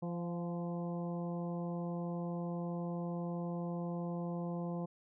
harmonic tone with a mistuned harmonic, 172.3 Hz, F3, 23 cents flat, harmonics 1 / 2 / 3 / 4 / 5 / 6, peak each -37 / -45 / -45 / -49 / -52 / -53 dBFS, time 0.02-4.86 s, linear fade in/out 10 ms, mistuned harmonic 4, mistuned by +27 cents, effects none

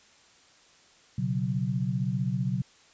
sine chord, B suspended second, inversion none, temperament just, 123.47 / 138.9 / 185.21 Hz, B2 / C#3 / F#3, 0 / +4 / +2 cents, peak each -30 dBFS, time 1.18-2.62 s, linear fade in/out 5 ms, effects white hiss -58 dBFS RMS until 2.93 s + resampled to 16000 Hz

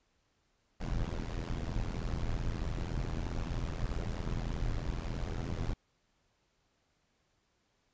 brown noise with amplitude modulation, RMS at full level -31 dBFS, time 0.8-5.74 s, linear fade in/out 10 ms, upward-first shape sine, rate 83.2 Hz, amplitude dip 95%, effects pink hiss -75 dBFS RMS until 7.93 s + resampled to 16000 Hz

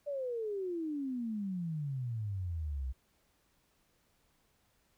sine exponential sweep, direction down, 590 to 61.74 Hz, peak -34 dBFS, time 0.06-2.93 s, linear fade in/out 20 ms, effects pink hiss -73 dBFS RMS until 4.97 s

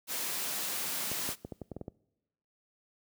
white high-pass noise, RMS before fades -35 dBFS, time 0.07-1.36 s, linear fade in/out 50 ms, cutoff 120 Hz, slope 96 dB/octave
clicks, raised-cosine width 2 ms, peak -26 dBFS, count 9, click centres 1.116 / 1.29 / 1.449 / 1.522 / 1.617 / 1.717 / 1.766 / 1.813 / 1.881 s
effects noise-tail reverb RT60 1.0 s tail -24 dB re dry + high-pass 60 Hz 12 dB/octave

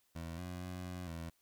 20% pulse tone with pitch steps, 83 / 89.5 / 90.8 / 90.1 / 82.8 Hz, E2 / F2 / F#2 / F#2 / E2, +12 / +43 / -32 / -45 / +8 cents, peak -37 dBFS, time 0.15-1.3 s, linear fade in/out 10 ms, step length 230 ms, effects white hiss -75 dBFS RMS until 1.41 s

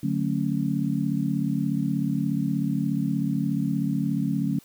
sine chord, D major seventh, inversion none, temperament just, 146.83 / 183.54 / 220.2 / 275.3 Hz, D3 / F#3 / A3 / C#4, 0 / -14 / +2 / -12 cents, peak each -28 dBFS, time 0.03-4.59 s, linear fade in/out 5 ms, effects white hiss -55 dBFS RMS until 4.64 s

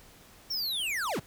square linear sweep, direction down, 5588 to 70.4 Hz, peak -30 dBFS, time 0.5-1.2 s, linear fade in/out 10 ms, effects pink hiss -55 dBFS RMS until 1.26 s

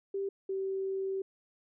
sine tone pair in turn, 393.3 / 385.4 Hz, G4 / G4, +6 / -29 cents, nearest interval unison, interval 35 cents, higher first, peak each -31 / -31 dBFS, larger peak neither, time 0.14-0.29 / 0.49-1.22 s, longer second, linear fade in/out 5 ms, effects none

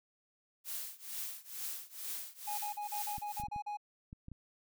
blue noise with tremolo, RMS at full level -39 dBFS, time 0.64-3.43 s, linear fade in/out 50 ms, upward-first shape triangle, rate 2.2 Hz, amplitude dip 95%
triangle tone bursts, 830.6 Hz, G#5, in tune, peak -35 dBFS, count 9, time 2.47-3.772 s, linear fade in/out 10 ms, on 110 ms, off 39 ms
clicks, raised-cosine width 5 ms, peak -35 dBFS, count 8, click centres 3.182 / 3.399 / 3.437 / 3.484 / 3.562 / 4.129 / 4.284 / 4.317 s
effects none

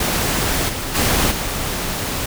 pink noise with level steps, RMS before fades -19 / -25 / -17 / -23 dBFS, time 0-2.26 s, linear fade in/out 5 ms, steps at 0.68 / 0.94 / 1.3 s, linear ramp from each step 20 ms, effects none

